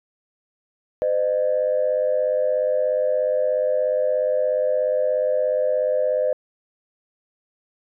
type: tone pair together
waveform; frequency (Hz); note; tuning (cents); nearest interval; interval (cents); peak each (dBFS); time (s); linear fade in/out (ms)
sine; 512 / 608.9; C5 / D#5; -38 / -38; minor third; 300; -20; 1.02-6.33; 0
effects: tanh soft clip ceiling -11 dBFS